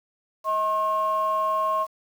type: tone pair together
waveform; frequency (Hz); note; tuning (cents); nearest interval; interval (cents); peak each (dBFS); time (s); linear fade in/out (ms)
sine; 636 / 1076.1; D#5 / C6; +38 / +48; major sixth; 910; -26 / -21; 0.44-1.87; 50
effects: tanh soft clip ceiling -16 dBFS + 8-bit